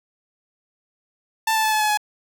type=tone with pitch steps; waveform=sawtooth; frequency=887 / 877.8 / 868.7 / 859.8 / 850.9 / 842.1 Hz; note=A5 / A5 / A5 / A5 / G#5 / G#5; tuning=+14 / -4 / -22 / -40 / +42 / +24 cents; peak=-14 dBFS; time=1.47-1.974 s; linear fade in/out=5 ms; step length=84 ms; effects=none

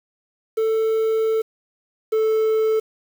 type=tone pair in turn; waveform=triangle; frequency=443.1 / 438.8 Hz; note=A4 / A4; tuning=+12 / -5 cents; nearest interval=unison; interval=17 cents; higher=first; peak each=-15 / -14 dBFS; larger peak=second; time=0.57-1.42 / 2.12-2.8 s; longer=first; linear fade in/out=10 ms; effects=7-bit

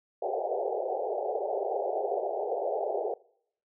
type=band-pass noise; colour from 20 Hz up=pink; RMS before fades=-31 dBFS; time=0.22-3.14 s; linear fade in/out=2 ms; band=380 to 810 Hz; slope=96 dB/octave; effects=noise-tail reverb RT60 0.7 s tail -23 dB re dry

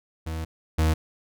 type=tone pair in turn; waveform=40% pulse; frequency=80.4 / 79.06 Hz; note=E2 / D#2; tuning=-43 / +28 cents; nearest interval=unison; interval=29 cents; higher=first; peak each=-28 / -18 dBFS; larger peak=second; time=0.26-0.45 / 0.78-0.94 s; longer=first; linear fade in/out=10 ms; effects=none

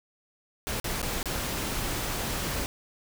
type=noise with dropouts; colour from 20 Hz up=pink; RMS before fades=-31 dBFS; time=0.67-2.66 s; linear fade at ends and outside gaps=0 ms; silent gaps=0.8-0.843 / 1.017-1.028 / 1.229-1.257 s; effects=none

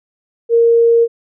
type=tone; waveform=sine; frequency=464.7 Hz; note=A#4; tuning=5 cents flat; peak=-7 dBFS; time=0.49-1.08 s; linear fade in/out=50 ms; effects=none

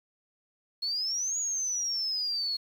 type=exponential two-way sweep; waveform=sine; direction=up then down; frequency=4295 to 6800 to 4295 Hz; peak=-28 dBFS; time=0.82-2.57 s; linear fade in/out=10 ms; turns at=1.38 s; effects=9-bit

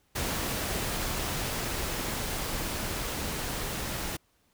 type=noise with level ramp; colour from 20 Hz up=pink; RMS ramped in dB=-31 to -34 dBFS; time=0.15-4.17 s; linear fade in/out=10 ms; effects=pink hiss -69 dBFS RMS until 4.53 s

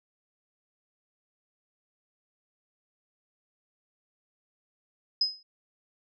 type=tone with exponential decay; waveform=sine; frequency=5060 Hz; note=D#8; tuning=28 cents sharp; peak=-19 dBFS; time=5.21-5.43 s; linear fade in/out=5 ms; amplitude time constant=46 ms; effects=none

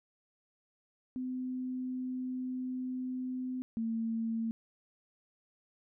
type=tone pair in turn; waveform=sine; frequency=255 / 226.4 Hz; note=C4 / A3; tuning=-44 / +50 cents; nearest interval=major second; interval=206 cents; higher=first; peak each=-34 / -31 dBFS; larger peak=second; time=1.16-3.62 / 3.77-4.51 s; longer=first; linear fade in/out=0 ms; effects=none

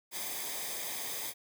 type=noise with comb filter; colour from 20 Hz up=white; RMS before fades=-38 dBFS; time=0.11-1.34 s; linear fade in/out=50 ms; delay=0.71 ms; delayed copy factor=-0.65; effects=none

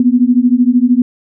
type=beating tone pair; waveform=sine; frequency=240 / 253 Hz; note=B3 / B3; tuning=-49 / +42 cents; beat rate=13 Hz; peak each=-10 dBFS; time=0-1.02 s; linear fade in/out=2 ms; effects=none

